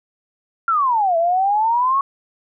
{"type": "exponential two-way sweep", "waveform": "sine", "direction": "down then up", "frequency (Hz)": [1396.9, 655, 1120], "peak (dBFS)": -14, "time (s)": [0.68, 2.01], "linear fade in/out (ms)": 2, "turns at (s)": 1.17, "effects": []}